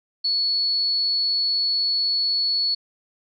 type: tone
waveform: sine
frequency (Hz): 4404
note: C#8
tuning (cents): -12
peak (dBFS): -19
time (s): 0.24-2.75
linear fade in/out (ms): 10
effects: none